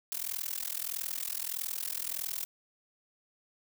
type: noise with amplitude modulation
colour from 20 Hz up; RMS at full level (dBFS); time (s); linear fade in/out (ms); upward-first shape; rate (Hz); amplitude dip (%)
blue; -32; 0.12-2.45; 0; sine; 41.6; 100
effects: none